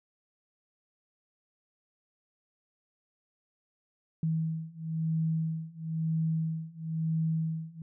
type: beating tone pair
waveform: sine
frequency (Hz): 160.3 / 161.3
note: E3 / E3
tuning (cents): -48 / -37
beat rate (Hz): 1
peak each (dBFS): -32 / -31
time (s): 4.23-7.82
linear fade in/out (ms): 2
effects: none